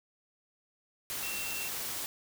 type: tone in noise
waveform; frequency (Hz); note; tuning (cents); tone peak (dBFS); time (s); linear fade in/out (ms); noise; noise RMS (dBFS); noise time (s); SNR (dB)
sine; 2713; E7; +49; -39; 1.23-1.68; 0; white; -37; 1.1-2.06; -5
effects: none